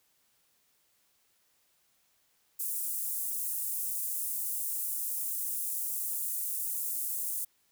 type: high-pass noise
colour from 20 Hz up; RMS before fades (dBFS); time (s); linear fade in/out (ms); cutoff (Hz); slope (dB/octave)
pink; -34; 2.59-7.45; 10; 9400; 24
effects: white hiss -71 dBFS RMS until 7.71 s